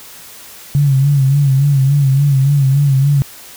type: tone with vibrato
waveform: sine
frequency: 138.59 Hz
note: C#3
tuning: in tune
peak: -8 dBFS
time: 0.75-3.22 s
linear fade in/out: 0 ms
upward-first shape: sine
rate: 3.5 Hz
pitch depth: 75 cents each way
effects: white hiss -36 dBFS RMS until 3.56 s